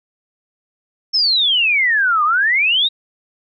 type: exponential two-way sweep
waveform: sine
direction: down then up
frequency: 5420 to 1174.7 to 3858 Hz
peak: -12 dBFS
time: 1.13-2.89 s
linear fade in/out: 20 ms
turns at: 2.24 s
effects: none